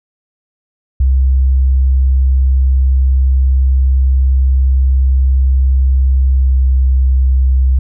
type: tone with pitch glide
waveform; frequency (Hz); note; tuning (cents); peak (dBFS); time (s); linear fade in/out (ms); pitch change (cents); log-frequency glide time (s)
sine; 65.7 to 65.02; C2 to C2; +8 to -10; -7; 1-7.79; 5; -18; 6.35-6.55
effects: none